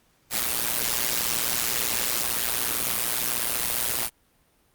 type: noise with amplitude modulation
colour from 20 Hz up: white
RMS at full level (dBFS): -22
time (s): 0.3-4.1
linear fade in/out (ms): 50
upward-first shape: sine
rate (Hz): 118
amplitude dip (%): 85
effects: pink hiss -64 dBFS RMS until 4.74 s + Opus 48 kbps